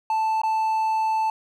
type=tone with dropouts; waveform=triangle; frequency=880 Hz; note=A5; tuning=in tune; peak=-18 dBFS; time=0.1-1.3 s; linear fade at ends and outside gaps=2 ms; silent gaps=0.417-0.434 s; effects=none